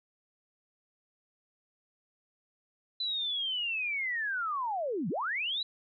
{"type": "linear two-way sweep", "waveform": "sine", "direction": "down then up", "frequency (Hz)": [4021, 146.83, 4021], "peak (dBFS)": -30, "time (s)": [3, 5.63], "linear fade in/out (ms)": 5, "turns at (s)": 5.09, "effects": []}